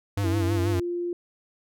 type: tone with vibrato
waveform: square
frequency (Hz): 96.5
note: G2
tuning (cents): -27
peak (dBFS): -24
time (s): 0.17-0.8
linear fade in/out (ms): 5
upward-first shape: sine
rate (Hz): 6.2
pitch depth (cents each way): 81
type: tone with pitch glide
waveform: sine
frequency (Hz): 331.8 to 348.9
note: E4 to F4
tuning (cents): +11 to -2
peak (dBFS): -26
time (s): 0.24-1.13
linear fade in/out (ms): 2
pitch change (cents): +87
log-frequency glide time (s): 0.35-0.79
effects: none